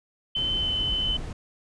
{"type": "tone with pitch glide", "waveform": "sine", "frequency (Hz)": [3062, 3037], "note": ["G7", "F#7"], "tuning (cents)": [-41, 44], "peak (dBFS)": -24, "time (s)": [0.35, 1.17], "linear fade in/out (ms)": 5, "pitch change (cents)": -15, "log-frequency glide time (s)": [0.58, 0.69]}
{"type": "noise", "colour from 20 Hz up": "brown", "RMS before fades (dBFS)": -33, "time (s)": [0.36, 1.33], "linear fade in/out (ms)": 5}
{"effects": ["resampled to 22050 Hz"]}